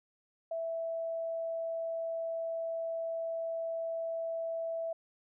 sine tone, 659.3 Hz, E5, in tune, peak -33 dBFS, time 0.51-4.93 s, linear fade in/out 5 ms, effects none

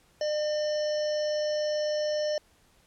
harmonic tone, 603 Hz, D5, 46 cents sharp, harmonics 1 / 3 / 5 / 7 / 9 / 10, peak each -26 / -42 / -44 / -48 / -39 / -48 dBFS, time 0.21-2.38 s, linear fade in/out 2 ms, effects pink hiss -63 dBFS RMS until 2.86 s + low-pass 12000 Hz 12 dB/octave

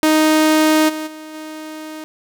sawtooth tone with level steps, 311.1 Hz, D#4, in tune, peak -7 / -19 / -28 / -25 dBFS, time 0.03-2.04 s, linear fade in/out 0 ms, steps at 0.88 / 1.06 / 1.33 s, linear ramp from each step 20 ms, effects none

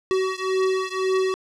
square beating tone pair, 376.6 / 378.5 Hz, F#4 / F#4, +31 / +39 cents, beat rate 1.9 Hz, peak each -24 / -25 dBFS, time 0.11-1.34 s, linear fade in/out 0 ms, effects low-pass 6000 Hz 12 dB/octave

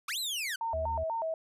sawtooth linear two-way sweep, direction up then down, 1046.5 to 4186 to 1466 Hz, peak -29 dBFS, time 0.08-0.56 s, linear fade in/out 5 ms, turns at 0.19 s
sine tone with vibrato, 767 Hz, G5, 38 cents flat, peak -30 dBFS, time 0.61-1.34 s, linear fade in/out 2 ms, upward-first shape square, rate 4.1 Hz, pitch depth 300 cents each way
triangle tone, 77.9 Hz, D#2, 3 cents sharp, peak -34 dBFS, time 0.73-1.04 s, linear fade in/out 10 ms
effects resampled to 32000 Hz

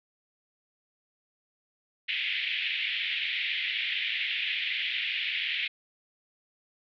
pink band-pass noise, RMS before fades -31 dBFS, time 2.08-5.68 s, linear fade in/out 10 ms, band 2000 to 3500 Hz, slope 48 dB/octave, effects none

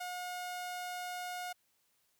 sawtooth tone, 720 Hz, F#5, 47 cents flat, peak -35 dBFS, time 0-1.53 s, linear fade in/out 10 ms, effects white hiss -75 dBFS RMS until 2.19 s

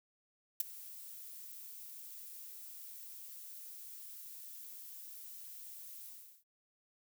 violet noise with ADSR envelope, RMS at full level -30 dBFS, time 0.6-6.44 s, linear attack 4 ms, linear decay 14 ms, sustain -20 dB, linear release 370 ms, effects none

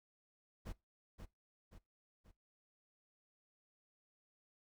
brown noise with echo, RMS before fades -44 dBFS, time 0.65-0.73 s, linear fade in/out 20 ms, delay 530 ms, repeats 3, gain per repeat -6 dB, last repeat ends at 2.32 s, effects noise-tail reverb RT60 0.2 s tail -20 dB re dry

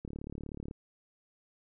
click train, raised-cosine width 3 ms, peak -28 dBFS, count 25, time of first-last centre 0.05-0.711 s, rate 36.3 Hz, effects none

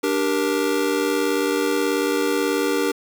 square chord, G minor, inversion second, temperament just, 294 / 392 / 470.4 Hz, D4 / G4 / Bb4, +2 / 0 / +16 cents, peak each -24 dBFS, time 0.03-2.92 s, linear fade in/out 10 ms, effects 7-bit

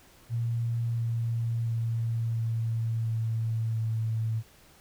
sine tone with pitch steps, 116.8 / 115.79 / 114.79 / 113.8 / 112.82 / 111.85 Hz, A#2 / A#2 / A#2 / A#2 / A2 / A2, +4 / -11 / -26 / -41 / +44 / +29 cents, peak -26 dBFS, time 0.29-4.43 s, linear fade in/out 50 ms, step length 690 ms, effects pink hiss -57 dBFS RMS until 4.8 s

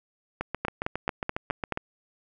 two click trains, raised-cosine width 0.5 ms, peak -14 / -12 dBFS, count 11 / 6, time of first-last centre 0.41-1.774 / 0.65-1.723 s, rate 7.33 / 4.66 Hz, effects none

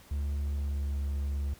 triangle tone with pitch glide, 71.5 to 70.47 Hz, D2 to C#2, -46 to +29 cents, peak -27 dBFS, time 0.11-1.54 s, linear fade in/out 5 ms, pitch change -25 cents, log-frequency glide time 0.51-0.94 s, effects pink hiss -56 dBFS RMS until 1.59 s

